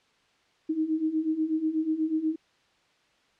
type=beating tone pair; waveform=sine; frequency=310 / 318.2 Hz; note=D#4 / D#4; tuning=-6 / +39 cents; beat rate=8.2 Hz; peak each=-30 / -26 dBFS; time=0.69-2.36 s; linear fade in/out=10 ms; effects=white hiss -65 dBFS RMS until 3.39 s + low-pass 4000 Hz 12 dB/octave